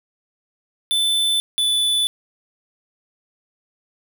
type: tone pair in turn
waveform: square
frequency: 3520 / 3482 Hz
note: A7 / A7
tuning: 0 / -19 cents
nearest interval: unison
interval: 19 cents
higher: first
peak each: -17 dBFS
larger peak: neither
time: 0.91-1.4 / 1.58-2.07 s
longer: neither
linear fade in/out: 0 ms
effects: none